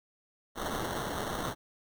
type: noise with sample-and-hold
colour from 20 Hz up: white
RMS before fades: -35 dBFS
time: 0.55-1.55 s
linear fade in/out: 50 ms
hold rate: 2450 Hz
effects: none